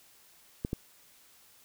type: clicks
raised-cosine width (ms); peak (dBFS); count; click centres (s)
3; -18; 2; 0.649 / 0.731
effects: white hiss -60 dBFS RMS until 1.64 s